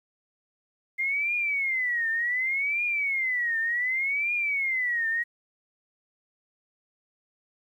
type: tone with vibrato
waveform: sine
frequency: 2093 Hz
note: C7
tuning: in tune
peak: -24 dBFS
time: 0.98-5.24 s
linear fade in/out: 20 ms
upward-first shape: triangle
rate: 0.67 Hz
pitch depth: 270 cents each way
effects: 10-bit